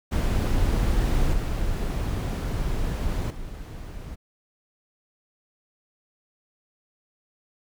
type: noise with level steps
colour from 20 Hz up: brown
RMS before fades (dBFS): -22 / -26 / -36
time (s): 0.11-4.16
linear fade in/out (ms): 20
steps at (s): 1.33 / 3.3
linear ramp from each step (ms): 5
effects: none